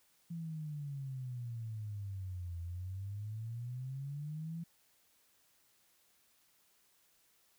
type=exponential two-way sweep; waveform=sine; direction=down then up; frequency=170 to 84.3 to 170 Hz; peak=-39 dBFS; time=0.3-4.64 s; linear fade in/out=10 ms; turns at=2.6 s; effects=white hiss -71 dBFS RMS until 7.58 s